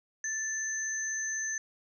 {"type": "tone pair together", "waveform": "sine", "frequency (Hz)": [1760, 6184], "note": ["A6", "G8"], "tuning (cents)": [0, -24], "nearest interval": "octave + minor seventh", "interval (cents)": 2176, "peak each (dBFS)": [-35, -33], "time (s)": [0.24, 1.58], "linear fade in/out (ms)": 2, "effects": []}